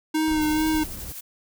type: tone with vibrato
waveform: square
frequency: 310 Hz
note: D#4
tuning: 6 cents flat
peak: -21 dBFS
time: 0.14-0.84 s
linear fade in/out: 10 ms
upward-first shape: sine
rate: 2.3 Hz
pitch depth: 25 cents each way
type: noise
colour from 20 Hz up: brown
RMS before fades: -36 dBFS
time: 0.28-1.12 s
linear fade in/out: 0 ms
type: noise with tremolo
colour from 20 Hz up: blue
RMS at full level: -36 dBFS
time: 0.41-1.21 s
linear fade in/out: 10 ms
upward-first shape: sine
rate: 12 Hz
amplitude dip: 40%
effects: none